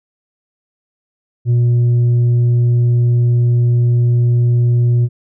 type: tone with tanh clipping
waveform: sine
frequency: 120.3 Hz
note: B2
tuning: 45 cents flat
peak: -10 dBFS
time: 1.45-5.09 s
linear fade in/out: 50 ms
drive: 3 dB
effects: none